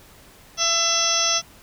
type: harmonic tone with a mistuned harmonic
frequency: 671 Hz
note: E5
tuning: 31 cents sharp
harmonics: 1 / 2 / 3 / 4 / 5 / 6 / 7 / 8 / 9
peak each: -30 / -27 / -33 / -30 / -26 / -32 / -34 / -24 / -22 dBFS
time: 0.57-1.42 s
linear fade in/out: 50 ms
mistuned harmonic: 2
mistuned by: -18 cents
effects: pink hiss -49 dBFS RMS until 1.62 s